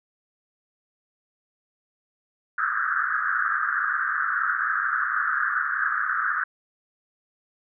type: band-pass noise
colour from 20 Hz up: white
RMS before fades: -25 dBFS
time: 2.58-6.44 s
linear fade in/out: 5 ms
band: 1200 to 1700 Hz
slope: 96 dB/octave
effects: none